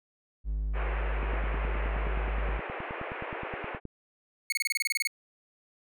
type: tone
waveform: triangle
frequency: 51.5 Hz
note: G#1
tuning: 14 cents flat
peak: -26 dBFS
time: 0.44-2.61 s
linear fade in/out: 50 ms
type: band-pass noise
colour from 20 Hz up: pink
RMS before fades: -38 dBFS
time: 0.73-3.8 s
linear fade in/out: 50 ms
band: 350 to 2600 Hz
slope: 48 dB/octave
type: click train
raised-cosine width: 3 ms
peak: -26 dBFS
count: 26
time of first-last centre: 1.23-3.853 s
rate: 9.53 Hz
type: tone bursts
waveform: sawtooth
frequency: 2200 Hz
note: C#7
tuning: 14 cents flat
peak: -23 dBFS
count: 12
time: 4.5-5.073 s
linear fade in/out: 2 ms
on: 23 ms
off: 27 ms
effects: none